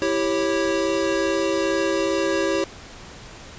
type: chord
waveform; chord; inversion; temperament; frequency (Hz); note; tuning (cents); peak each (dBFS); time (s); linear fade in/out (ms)
square; C# diminished; first; equal with one note detuned; 329.6 / 392 / 549.9; E4 / G4 / C#5; 0 / 0 / -14; -25; 0.02-2.64; 0
effects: pink hiss -41 dBFS RMS until 3.58 s + resampled to 16000 Hz